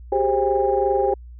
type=tone cluster; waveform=sine; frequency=384.5 / 407.2 / 530 / 805 Hz; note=G4 / G#4 / C5 / G5; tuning=-33 / -34 / +22 / +46 cents; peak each=-22 dBFS; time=0.12-1.14 s; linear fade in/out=5 ms; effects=tanh soft clip ceiling -6 dBFS + added 60 Hz sine -37 dBFS peak until 1.39 s